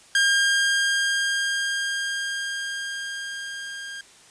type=tone with level ramp; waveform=sawtooth; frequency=1609 Hz; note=G6; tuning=45 cents sharp; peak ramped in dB=-13 to -30 dBFS; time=0.15-4.01 s; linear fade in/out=2 ms; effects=white hiss -51 dBFS RMS until 4.3 s + resampled to 22050 Hz